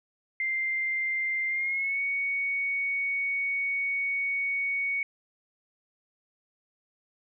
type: tone with pitch glide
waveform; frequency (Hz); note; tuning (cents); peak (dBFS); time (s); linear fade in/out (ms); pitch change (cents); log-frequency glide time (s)
sine; 2093 to 2230; C7 to C#7; 0 to +10; -26; 0.4-5.03; 2; +110; 1.49-2.01
effects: none